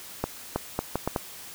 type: accelerating click train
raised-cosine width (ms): 1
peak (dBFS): -11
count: 6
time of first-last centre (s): 0.24-1.162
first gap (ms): 320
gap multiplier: 0.72
effects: white hiss -43 dBFS RMS until 1.54 s